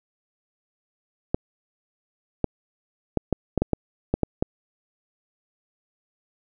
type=clicks; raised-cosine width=2 ms; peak=-7 dBFS; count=10; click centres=1.345 / 2.443 / 3.173 / 3.327 / 3.577 / 3.62 / 3.733 / 4.14 / 4.233 / 4.425 s; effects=none